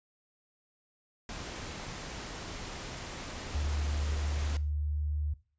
pink noise, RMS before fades -41 dBFS, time 1.29-4.57 s, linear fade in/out 2 ms
sine tone with pitch glide, 73.42 to 74.57 Hz, D2 to D2, 0 to +27 cents, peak -29 dBFS, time 3.54-5.34 s, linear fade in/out 10 ms, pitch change +27 cents, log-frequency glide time 3.9-5.03 s
effects noise-tail reverb RT60 0.4 s tail -18 dB re dry + resampled to 16000 Hz

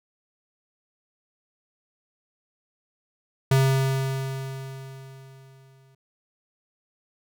square tone with exponential decay, 134 Hz, C3, 42 cents sharp, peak -16 dBFS, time 3.51-5.95 s, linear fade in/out 5 ms, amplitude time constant 530 ms, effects none

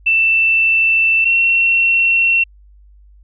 sine tone pair in turn, 2667 / 2718 Hz, E7 / F7, +20 / -48 cents, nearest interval unison, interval 32 cents, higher second, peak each -10 dBFS, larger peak neither, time 0.06-1.25 / 1.25-2.44 s, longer neither, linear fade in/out 10 ms, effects added 50 Hz sine -42 dBFS peak until 3.23 s

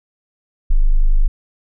sine tone, 25.52 Hz, G#0, 29 cents flat, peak -8 dBFS, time 0.7-1.28 s, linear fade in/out 10 ms, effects none

